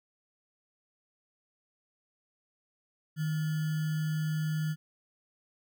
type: tone with sample-and-hold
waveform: sine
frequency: 155.56 Hz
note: D#3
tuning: in tune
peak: -28 dBFS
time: 3.16-4.76 s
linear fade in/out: 50 ms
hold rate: 1575 Hz
effects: none